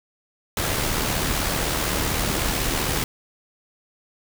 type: noise with amplitude modulation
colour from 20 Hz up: pink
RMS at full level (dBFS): -22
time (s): 0.57-3.04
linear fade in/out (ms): 2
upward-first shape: sine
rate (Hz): 75.8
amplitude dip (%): 40
effects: none